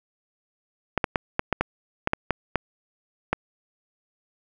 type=clicks; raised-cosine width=0.5 ms; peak=-6 dBFS; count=11; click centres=0.977 / 1.042 / 1.158 / 1.394 / 1.527 / 1.61 / 2.074 / 2.134 / 2.307 / 2.557 / 3.33 s; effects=none